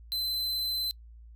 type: tone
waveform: 45% pulse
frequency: 4058 Hz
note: B7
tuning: 46 cents sharp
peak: -28 dBFS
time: 0.12-0.91 s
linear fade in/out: 0 ms
effects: noise-tail reverb RT60 0.1 s tail -26 dB re dry + added 57 Hz sine -47 dBFS peak until 1.35 s